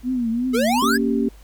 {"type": "tone with vibrato", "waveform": "sine", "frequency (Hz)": 241.3, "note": "B3", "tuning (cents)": -40, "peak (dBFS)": -19, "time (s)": [0.03, 0.84], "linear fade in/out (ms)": 50, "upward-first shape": "triangle", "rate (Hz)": 2.8, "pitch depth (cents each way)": 140}
{"type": "exponential sweep", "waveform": "square", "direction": "up", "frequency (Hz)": [415.3, 1760], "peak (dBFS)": -19, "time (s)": [0.53, 0.98], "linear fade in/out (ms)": 20}
{"type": "chord", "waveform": "sine", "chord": "G diminished", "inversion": "first", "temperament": "equal", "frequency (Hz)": [233.1, 277.2, 392], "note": ["Bb3", "Db4", "G4"], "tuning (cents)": [0, 0, 0], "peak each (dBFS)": [-20, -22, -24], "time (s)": [0.82, 1.29], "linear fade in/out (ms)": 5}
{"effects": ["added 50 Hz sine -42 dBFS peak until 1.43 s", "pink hiss -53 dBFS RMS until 1.43 s"]}